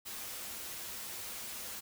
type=noise with comb filter; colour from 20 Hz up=white; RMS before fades=-43 dBFS; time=0.05-1.81 s; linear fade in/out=20 ms; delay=6.9 ms; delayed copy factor=-0.5; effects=none